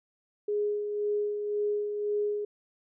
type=tone with tremolo; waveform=sine; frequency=415.3 Hz; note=G#4; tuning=in tune; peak=-25 dBFS; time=0.48-2.45 s; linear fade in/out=5 ms; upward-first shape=sine; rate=1.9 Hz; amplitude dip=45%; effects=none